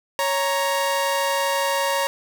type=tone pair together; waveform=sawtooth; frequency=554.4 / 934.7 Hz; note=C#5 / A#5; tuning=0 / +4 cents; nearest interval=major sixth; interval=904 cents; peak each=-19 dBFS; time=0.19-2.07 s; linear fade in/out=0 ms; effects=none